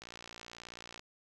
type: click train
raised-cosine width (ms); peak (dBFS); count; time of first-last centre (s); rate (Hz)
0.2; -29; 58; 0.02-0.994; 58.5
effects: none